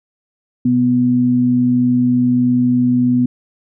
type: tone pair together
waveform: sine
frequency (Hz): 125.88 / 247.3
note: B2 / B3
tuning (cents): +33 / +3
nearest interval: octave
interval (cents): 1170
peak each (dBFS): -20 / -11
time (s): 0.65-3.26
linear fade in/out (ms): 5
effects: none